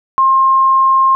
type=tone; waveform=sine; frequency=1064 Hz; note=C6; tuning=29 cents sharp; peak=-7 dBFS; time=0.18-1.15 s; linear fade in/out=0 ms; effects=none